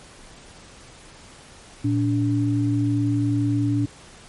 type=tone pair together; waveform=sine; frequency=114.8 / 288.6 Hz; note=A#2 / D4; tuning=-26 / -30 cents; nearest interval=octave + major third; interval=1596 cents; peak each=-21 dBFS; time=1.84-3.86 s; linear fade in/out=10 ms; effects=pink hiss -46 dBFS RMS until 4.28 s + MP3 48 kbps